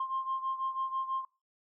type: beating tone pair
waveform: sine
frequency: 1057 / 1063.1 Hz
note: C6 / C6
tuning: +17 / +27 cents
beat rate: 6.1 Hz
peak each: -32 / -36 dBFS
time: 0-1.25 s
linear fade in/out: 5 ms
effects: noise-tail reverb RT60 0.3 s tail -23 dB re dry + tanh soft clip ceiling -25 dBFS